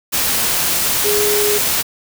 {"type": "tone in noise", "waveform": "sine", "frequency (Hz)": 415.3, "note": "G#4", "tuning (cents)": 0, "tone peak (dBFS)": -16, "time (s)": [1.04, 1.59], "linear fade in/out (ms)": 20, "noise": "white", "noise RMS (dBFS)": -17, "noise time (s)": [0.12, 1.83], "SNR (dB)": -2, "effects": []}